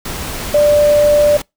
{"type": "tone in noise", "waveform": "sine", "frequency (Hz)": 590, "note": "D5", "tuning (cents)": 8, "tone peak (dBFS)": -7, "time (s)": [0.54, 1.37], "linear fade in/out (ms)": 5, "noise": "pink", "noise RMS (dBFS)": -24, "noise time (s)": [0.05, 1.42], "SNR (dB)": 14, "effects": ["noise-tail reverb RT60 0.2 s tail -26 dB re dry"]}